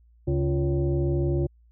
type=tone with frequency modulation; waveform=sine; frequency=138.59 Hz; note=C#3; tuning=in tune; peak=-21 dBFS; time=0.27-1.47 s; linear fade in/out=10 ms; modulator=211 Hz; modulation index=1.3; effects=added 58 Hz sine -54 dBFS peak until 1.71 s